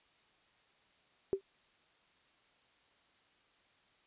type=tone with exponential decay; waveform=sine; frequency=389.6 Hz; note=G4; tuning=11 cents flat; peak=-24 dBFS; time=1.33-1.41 s; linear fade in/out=0 ms; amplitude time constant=17 ms; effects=white hiss -69 dBFS RMS until 4.06 s + resampled to 8000 Hz